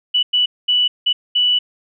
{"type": "tone bursts at uneven times", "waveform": "sine", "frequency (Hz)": 2960, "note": "F#7", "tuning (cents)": 0, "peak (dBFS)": -12, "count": 5, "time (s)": [[0.14, 0.23], [0.33, 0.46], [0.68, 0.88], [1.06, 1.13], [1.35, 1.59]], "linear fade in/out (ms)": 10, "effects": []}